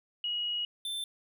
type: tone pair in turn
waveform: sine / square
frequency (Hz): 2900 / 3549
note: F#7 / A7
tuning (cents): -35 / +14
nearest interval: minor third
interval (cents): 349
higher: second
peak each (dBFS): -30 / -34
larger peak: first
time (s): 0.24-0.65 / 0.85-1.04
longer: first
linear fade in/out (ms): 2
effects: none